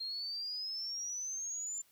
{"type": "exponential sweep", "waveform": "sine", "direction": "up", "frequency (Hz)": [4186, 7250], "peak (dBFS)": -37, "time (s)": [0, 1.82], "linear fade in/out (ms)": 10, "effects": ["white hiss -68 dBFS RMS until 1.91 s"]}